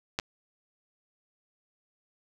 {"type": "clicks", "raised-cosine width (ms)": 0.2, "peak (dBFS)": [-11, -18], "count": 2, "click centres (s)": [0.189, 0.198], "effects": []}